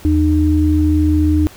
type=tone pair together; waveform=sine; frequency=80.7 / 304.7 Hz; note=E2 / D#4; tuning=-36 / -36 cents; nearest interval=octave + major seventh; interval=2300 cents; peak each=-13 dBFS; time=0.05-1.47 s; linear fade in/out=0 ms; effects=pink hiss -40 dBFS RMS until 1.56 s